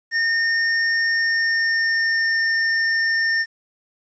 square tone with pitch glide, 1828 to 1813.3 Hz, A#6 to A#6, -34 to -48 cents, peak -18 dBFS, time 0.11-3.46 s, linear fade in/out 50 ms, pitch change -14 cents, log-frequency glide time 1.09-2.38 s, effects resampled to 16000 Hz + 9-bit

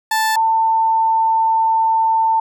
30% pulse / sine tone pair in turn, 880 / 894.9 Hz, A5 / A5, 0 / +29 cents, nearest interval unison, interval 29 cents, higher second, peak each -12 dBFS, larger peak neither, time 0.11-0.36 / 0.36-2.4 s, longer second, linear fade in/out 5 ms, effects none

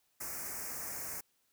white band-stop noise, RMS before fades -41 dBFS, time 0.2-1.21 s, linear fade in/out 10 ms, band 2300 to 5300 Hz, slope 48 dB/octave, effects white hiss -75 dBFS RMS until 1.52 s

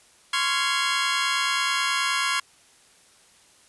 20% pulse chord, Db major seventh, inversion third, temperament just, 1039.4 / 1108.7 / 1385.9 / 1663.1 Hz, C6 / Db6 / F6 / Ab6, -12 / 0 / -14 / +2 cents, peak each -23 dBFS, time 0.33-2.4 s, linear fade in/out 5 ms, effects white hiss -56 dBFS RMS until 3.68 s + resampled to 24000 Hz

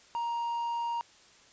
triangle tone, 938 Hz, A#5, 11 cents sharp, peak -28 dBFS, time 0.15-1.01 s, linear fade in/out 0 ms, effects white hiss -58 dBFS RMS until 1.52 s + resampled to 16000 Hz

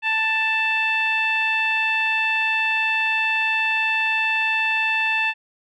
15% pulse tone with low-pass filter, 883 Hz, A5, 6 cents sharp, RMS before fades -21 dBFS, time 0.02-5.34 s, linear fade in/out 50 ms, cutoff 2600 Hz, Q 3.2, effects none

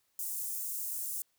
white high-pass noise, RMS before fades -37 dBFS, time 0.19-1.22 s, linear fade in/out 2 ms, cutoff 7400 Hz, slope 24 dB/octave, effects white hiss -75 dBFS RMS until 1.38 s

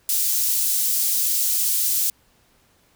white high-pass noise, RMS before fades -21 dBFS, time 0.09-2.1 s, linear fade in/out 2 ms, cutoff 5800 Hz, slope 12 dB/octave, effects pink hiss -60 dBFS RMS until 2.95 s

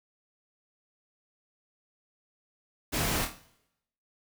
pink noise with echo, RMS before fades -30 dBFS, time 2.92-3.26 s, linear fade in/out 20 ms, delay 26 ms, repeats 6, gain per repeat -6 dB, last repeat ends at 3.416 s, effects noise-tail reverb RT60 0.8 s tail -17 dB re dry

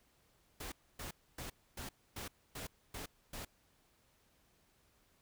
pink noise bursts, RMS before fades -45 dBFS, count 8, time 0.6-3.45 s, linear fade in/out 5 ms, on 120 ms, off 270 ms, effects pink hiss -72 dBFS RMS until 5.21 s

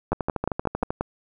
two click trains, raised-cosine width 1 ms, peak -11 / -9 dBFS, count 11 / 6, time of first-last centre 0.13-0.905 / 0.12-1.01 s, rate 12.9 / 5.62 Hz, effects none

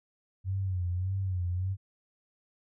sine tone with vibrato, 92.5 Hz, F#2, in tune, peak -28 dBFS, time 0.44-1.77 s, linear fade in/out 50 ms, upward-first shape sine, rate 1.7 Hz, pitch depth 83 cents each way, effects none

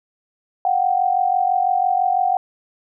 sine tone pair together, 724 / 770 Hz, F#5 / G5, -38 / -31 cents, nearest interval minor second, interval 107 cents, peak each -18 dBFS, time 0.65-2.37 s, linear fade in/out 2 ms, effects none

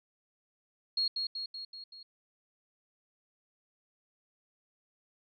sine tone with echo, 4293 Hz, C8, 44 cents sharp, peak -27 dBFS, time 0.97-1.08 s, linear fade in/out 5 ms, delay 190 ms, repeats 5, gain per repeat -4 dB, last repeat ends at 2.03 s, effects none

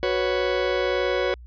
40% pulse chord, F# suspended fourth, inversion none, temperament just, 370 / 493.3 / 555 Hz, F#4 / B4 / C#5, 0 / -2 / +2 cents, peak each -25 dBFS, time 0.03-1.34 s, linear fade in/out 0 ms, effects added 60 Hz sine -40 dBFS peak until 1.46 s + resampled to 11025 Hz

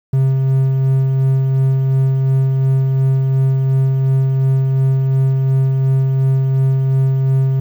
triangle tone with tremolo, 133.5 Hz, C3, 35 cents sharp, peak -8 dBFS, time 0.13-7.6 s, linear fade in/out 5 ms, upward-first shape sine, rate 2.8 Hz, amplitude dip 25%, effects 8-bit

